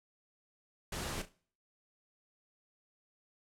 pink noise with echo, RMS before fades -39 dBFS, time 0.92-1.22 s, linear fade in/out 5 ms, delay 35 ms, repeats 3, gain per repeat -12 dB, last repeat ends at 1.325 s, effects noise-tail reverb RT60 0.5 s tail -22 dB re dry + low-pass 11000 Hz 12 dB/octave

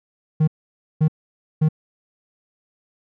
triangle tone bursts, 155.56 Hz, D#3, in tune, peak -11 dBFS, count 3, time 0.4-1.688 s, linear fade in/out 10 ms, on 76 ms, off 530 ms, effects none

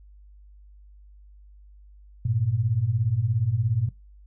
sine beating tone pair, 100.9 / 117.9 Hz, G#2 / A#2, -49 / +20 cents, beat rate 17 Hz, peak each -26 / -23 dBFS, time 2.25-3.89 s, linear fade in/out 5 ms, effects noise-tail reverb RT60 0.2 s tail -19 dB re dry + added 50 Hz sine -47 dBFS peak until 4.26 s

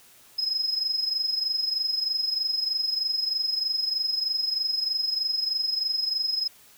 sine tone with amplitude modulation, 5110 Hz, D#8, 45 cents sharp, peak -20 dBFS, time 0.38-6.48 s, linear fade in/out 10 ms, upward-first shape sine, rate 23.2 Hz, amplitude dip 70%, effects tanh soft clip ceiling -18 dBFS + white hiss -54 dBFS RMS until 6.77 s

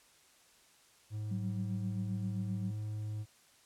triangle tone, 106.6 Hz, G#2, 46 cents sharp, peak -34 dBFS, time 1.1-3.26 s, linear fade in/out 50 ms
sine tone with tremolo, 187.2 Hz, F#3, 20 cents sharp, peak -34 dBFS, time 1.31-2.71 s, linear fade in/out 5 ms, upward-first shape sine, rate 7.6 Hz, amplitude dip 60%
effects white hiss -64 dBFS RMS until 3.65 s + low-pass 10000 Hz 12 dB/octave

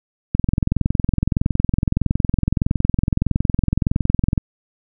click train, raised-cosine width 5 ms, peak -4 dBFS, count 88, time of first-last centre 0.35-4.378 s, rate 21.6 Hz, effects none

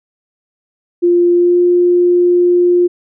sine tone with pitch glide, 349.2 to 353.3 Hz, F4 to F4, 0 to +20 cents, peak -7 dBFS, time 1.02-2.88 s, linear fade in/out 20 ms, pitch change +20 cents, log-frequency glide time 1.33-1.59 s, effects none

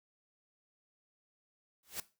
white noise with exponential growth, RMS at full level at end -35 dBFS, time 1.83-2 s, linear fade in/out 2 ms, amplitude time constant 35 ms, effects noise-tail reverb RT60 0.3 s tail -17 dB re dry

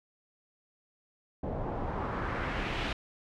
pink noise with low-pass filter sweep, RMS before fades -34 dBFS, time 1.43-2.93 s, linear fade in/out 5 ms, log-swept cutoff 580 to 3200 Hz, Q 1.5, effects none

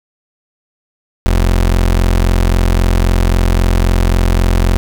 30% pulse tone, 43.75 Hz, F1, 4 cents sharp, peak -6 dBFS, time 1.26-4.77 s, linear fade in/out 0 ms, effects none

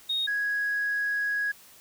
sine tone pair in turn, 3729 / 1661.1 Hz, A#7 / G#6, 0 / 0 cents, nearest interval octave + major second, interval 1400 cents, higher first, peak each -24 / -24 dBFS, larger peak neither, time 0.09-0.27 / 0.27-1.52 s, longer second, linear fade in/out 10 ms, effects tanh soft clip ceiling -21 dBFS + white hiss -53 dBFS RMS until 1.8 s

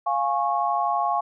sine chord, Db major, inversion first, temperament equal with one note detuned, 698.5 / 830.6 / 1097.3 Hz, F5 / Ab5 / Db6, 0 / 0 / -18 cents, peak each -25 dBFS, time 0.06-1.21 s, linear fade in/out 10 ms, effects none

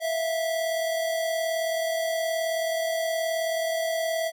square tone pair together, 654 / 692.9 Hz, E5 / F5, -14 / -14 cents, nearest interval minor second, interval 100 cents, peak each -26 / -35 dBFS, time 0-4.32 s, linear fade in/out 50 ms, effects none

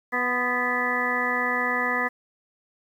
harmonic tone with a mistuned harmonic, 246.9 Hz, B3, in tune, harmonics 1 / 2 / 3 / 4 / 5 / 7 / 8, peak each -33 / -32 / -33 / -31 / -30 / -28 / -27 dBFS, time 0.12-2.09 s, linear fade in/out 20 ms, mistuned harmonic 4, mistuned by +29 cents, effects 9-bit

